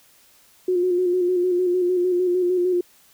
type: tone with vibrato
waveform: sine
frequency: 360 Hz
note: F#4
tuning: 47 cents flat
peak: -17 dBFS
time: 0.68-2.81 s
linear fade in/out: 5 ms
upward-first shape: square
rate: 6.6 Hz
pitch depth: 32 cents each way
effects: white hiss -55 dBFS RMS until 3.13 s